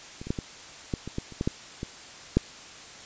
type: clicks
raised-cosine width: 3 ms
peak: -25 / -24 / -13 / -18 / -14 / -22 / -16 / -30 / -14 / -11 / -19 / -6 dBFS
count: 12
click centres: 0.215 / 0.27 / 0.305 / 0.388 / 0.938 / 1.076 / 1.184 / 1.323 / 1.411 / 1.475 / 1.831 / 2.37 s
effects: white hiss -45 dBFS RMS until 3.05 s + resampled to 16000 Hz